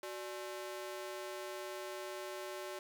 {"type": "ring-modulated tone", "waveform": "sawtooth", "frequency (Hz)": 480.4, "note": "B4", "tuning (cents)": -48, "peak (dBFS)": -35, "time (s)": [0.03, 2.79], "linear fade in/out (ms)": 2, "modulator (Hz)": 109, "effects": []}